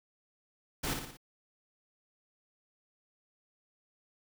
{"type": "noise with echo", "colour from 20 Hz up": "pink", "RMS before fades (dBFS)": -34, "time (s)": [0.83, 0.94], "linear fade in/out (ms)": 10, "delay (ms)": 58, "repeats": 4, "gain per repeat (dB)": -5, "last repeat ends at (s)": 1.172, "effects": []}